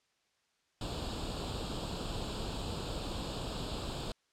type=noise with comb filter; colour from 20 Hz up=pink; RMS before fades=-38 dBFS; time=0.81-4.12 s; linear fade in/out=2 ms; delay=0.25 ms; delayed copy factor=+0.8; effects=white hiss -75 dBFS RMS until 4.32 s + low-pass 6000 Hz 12 dB/octave